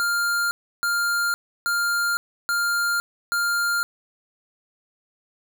square tone bursts, 1400 Hz, F6, 4 cents sharp, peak -21 dBFS, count 5, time 0-3.83 s, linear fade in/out 0 ms, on 510 ms, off 320 ms, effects none

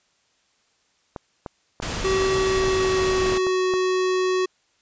clicks, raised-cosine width 1 ms, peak -17 dBFS, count 11, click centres 1.162 / 1.462 / 1.801 / 2.221 / 2.638 / 2.686 / 2.848 / 3.259 / 3.323 / 3.468 / 3.738 s
pink noise, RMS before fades -28 dBFS, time 1.82-3.38 s, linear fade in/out 5 ms
square tone with pitch glide, 382 to 370.7 Hz, G4 to F#4, -45 to +3 cents, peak -20 dBFS, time 2.04-4.46 s, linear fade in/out 10 ms, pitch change -52 cents, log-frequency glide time 2.3-3.62 s
effects white hiss -65 dBFS RMS until 4.81 s + resampled to 16000 Hz

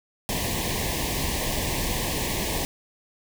pink band-stop noise, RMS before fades -27 dBFS, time 0.29-2.65 s, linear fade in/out 0 ms, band 1100 to 1700 Hz, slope 96 dB/octave, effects none

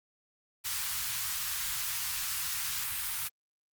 white band-stop noise, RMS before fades -34 dBFS, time 0.64-3.29 s, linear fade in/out 20 ms, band 130 to 1000 Hz, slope 24 dB/octave, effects Opus 48 kbps

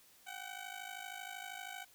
15% pulse ring-modulated tone, 756 Hz, F#5, 37 cents sharp, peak -35 dBFS, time 0.26-1.85 s, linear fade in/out 20 ms, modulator 26.4 Hz, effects white hiss -64 dBFS RMS until 1.94 s

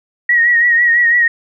sine tone with vibrato, 1896 Hz, A#6, 29 cents sharp, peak -8 dBFS, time 0.29-1.28 s, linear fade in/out 5 ms, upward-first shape triangle, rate 6 Hz, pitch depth 56 cents each way, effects none

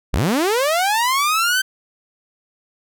sawtooth linear sweep, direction up, 35.72 to 1561 Hz, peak -12 dBFS, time 0.13-1.62 s, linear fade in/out 10 ms, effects none

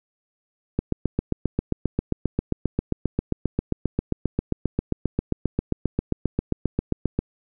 click train, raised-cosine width 3 ms, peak -8 dBFS, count 49, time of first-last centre 0.79-7.19 s, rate 7.5 Hz, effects none

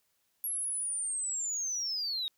sine linear sweep, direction down, 11390 to 3710 Hz, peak -30 dBFS, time 0.44-2.28 s, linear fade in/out 0 ms, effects tanh soft clip ceiling -28 dBFS + white hiss -75 dBFS RMS until 2.37 s

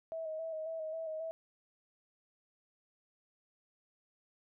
sine tone with vibrato, 640 Hz, D#5, 49 cents sharp, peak -37 dBFS, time 0.12-1.31 s, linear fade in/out 0 ms, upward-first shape square, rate 3.7 Hz, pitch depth 29 cents each way, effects none

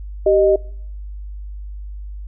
sine tone pair together, 389.1 / 617.7 Hz, G4 / D#5, -13 / -13 cents, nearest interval minor sixth, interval 800 cents, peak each -13 dBFS, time 0.26-0.56 s, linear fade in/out 5 ms, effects noise-tail reverb RT60 0.7 s tail -25 dB re dry + added 50 Hz sine -28 dBFS peak until 2.27 s

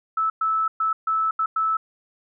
sine tone bursts at uneven times, 1309 Hz, E6, 13 cents flat, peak -19 dBFS, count 6, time 0.17-0.3 / 0.41-0.68 / 0.8-0.93 / 1.07-1.31 / 1.39-1.46 / 1.56-1.77 s, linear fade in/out 5 ms, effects none

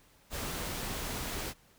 pink noise, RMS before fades -37 dBFS, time 0.3-1.54 s, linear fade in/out 50 ms, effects pink hiss -63 dBFS RMS until 1.78 s

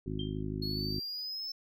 harmonic tone, 52 Hz, G#1, 3 cents sharp, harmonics 1 / 2 / 3 / 4 / 5 / 6 / 7, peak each -41 / -40 / -39 / -44 / -40 / -45 / -42 dBFS, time 0.06-1 s, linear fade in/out 5 ms
sine tone with exponential decay, 3168 Hz, G7, 18 cents sharp, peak -37 dBFS, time 0.19-0.43 s, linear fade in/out 5 ms, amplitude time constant 51 ms
triangle linear sweep, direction up, 4305 to 5300 Hz, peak -35 dBFS, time 0.62-1.52 s, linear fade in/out 5 ms
effects none

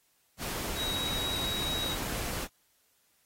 sine tone in noise, 3824 Hz, A#7, 43 cents sharp, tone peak -32 dBFS, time 0.75-1.97 s, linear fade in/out 50 ms, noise pink, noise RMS -36 dBFS, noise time 0.38-2.48 s, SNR +1 dB, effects white hiss -70 dBFS RMS until 3.25 s + AAC 48 kbps

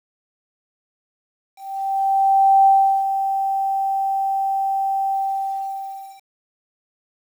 sine tone with ADSR envelope, 780 Hz, G5, 9 cents flat, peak -9 dBFS, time 1.56-6.23 s, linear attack 1100 ms, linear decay 370 ms, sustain -9 dB, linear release 1100 ms, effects 8-bit

